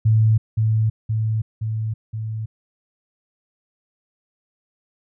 sine tone with echo, 110 Hz, A2, in tune, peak -12 dBFS, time 0.05-0.38 s, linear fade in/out 10 ms, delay 520 ms, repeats 4, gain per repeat -3 dB, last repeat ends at 2.46 s, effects none

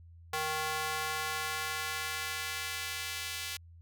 square tone with high-pass filter sweep, 155.8 Hz, D#3, 3 cents sharp, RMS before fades -36 dBFS, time 0.33-3.57 s, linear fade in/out 5 ms, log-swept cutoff 790 to 2700 Hz, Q 0.98, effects added 84 Hz sine -51 dBFS peak until 3.81 s

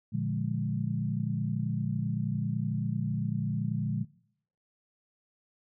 sine chord, Bb dominant seventh, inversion none, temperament equal, 116.54 / 146.83 / 174.61 / 207.7 Hz, Bb2 / D3 / F3 / Ab3, 0 / 0 / 0 / 0 cents, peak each -33 / -33 / -35 / -34 dBFS, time 0.12-4.05 s, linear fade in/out 20 ms, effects noise-tail reverb RT60 0.7 s tail -23 dB re dry

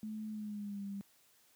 sine tone with pitch glide, 215.8 to 199.04 Hz, A3 to G3, -33 to +27 cents, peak -39 dBFS, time 0.03-1.01 s, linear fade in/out 0 ms, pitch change -140 cents, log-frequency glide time 0.29-0.83 s, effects white hiss -68 dBFS RMS until 1.55 s + high-pass 80 Hz 12 dB/octave

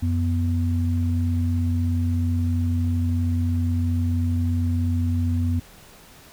sine tone pair together, 89.64 / 245.9 Hz, F2 / B3, +46 / -7 cents, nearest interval octave + perfect fourth, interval 1747 cents, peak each -20 / -26 dBFS, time 0.02-5.6 s, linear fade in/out 10 ms, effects pink hiss -48 dBFS RMS until 6.32 s

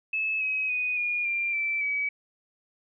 sine tone with pitch steps, 2600 / 2544 / 2488 / 2434 / 2381 / 2330 / 2279 Hz, E7 / D#7 / D#7 / D#7 / D7 / D7 / C#7, -24 / +38 / -1 / -39 / +23 / -14 / +47 cents, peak -25 dBFS, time 0.13-2.09 s, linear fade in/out 5 ms, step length 280 ms, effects none

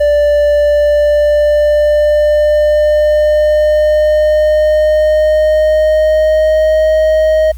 triangle tone with pitch glide, 587.3 to 625.8 Hz, D5 to D#5, 0 to +10 cents, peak -5 dBFS, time 0-7.52 s, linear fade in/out 10 ms, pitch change +110 cents, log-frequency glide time 0.52-6.9 s, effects added 60 Hz sine -23 dBFS peak until 7.57 s + white hiss -47 dBFS RMS until 7.57 s

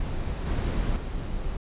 brown noise with level steps, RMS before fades -29 / -25 / -31 dBFS, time 0-1.57 s, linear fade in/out 5 ms, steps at 0.46 / 0.96 s, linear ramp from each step 10 ms, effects resampled to 8000 Hz

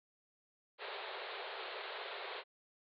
pink band-pass noise, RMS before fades -45 dBFS, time 0.78-2.44 s, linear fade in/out 50 ms, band 380 to 4300 Hz, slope 96 dB/octave, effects none

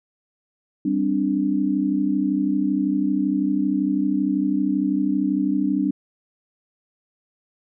sine chord, G suspended fourth, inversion none, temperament just, 196 / 261.3 / 294 Hz, G3 / C4 / D4, 0 / -2 / +2 cents, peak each -24 / -24 / -21 dBFS, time 0.85-5.91 s, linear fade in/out 5 ms, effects none

